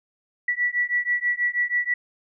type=beating tone pair; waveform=sine; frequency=1947 / 1953.2 Hz; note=B6 / B6; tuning=-25 / -20 cents; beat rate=6.2 Hz; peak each=-24 dBFS; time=0.48-1.94 s; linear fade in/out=5 ms; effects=none